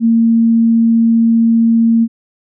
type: tone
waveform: sine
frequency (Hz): 228.8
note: A#3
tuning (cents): -32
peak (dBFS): -7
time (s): 0-2.08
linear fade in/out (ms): 50
effects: none